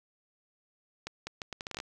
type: accelerating click train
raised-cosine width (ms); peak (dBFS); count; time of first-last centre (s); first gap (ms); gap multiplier
0.2; -20; 11; 1.07-1.801; 200; 0.74
effects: none